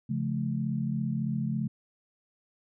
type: chord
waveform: sine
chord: Db augmented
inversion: none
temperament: just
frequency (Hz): 138.59 / 173.24 / 216.5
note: Db3 / F3 / A3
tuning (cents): 0 / -14 / -28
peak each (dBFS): -31 / -34 / -31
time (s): 0.09-1.68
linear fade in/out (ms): 10
effects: none